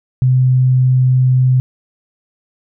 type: tone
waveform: sine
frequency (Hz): 128.3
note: C3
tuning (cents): -34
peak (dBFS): -8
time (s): 0.22-1.6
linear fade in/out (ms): 0
effects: none